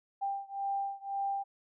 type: beating tone pair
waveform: sine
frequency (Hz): 791 / 792.9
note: G5 / G5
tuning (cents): +15 / +20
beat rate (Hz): 1.9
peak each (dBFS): -35 / -36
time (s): 0.21-1.44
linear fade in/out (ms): 20
effects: none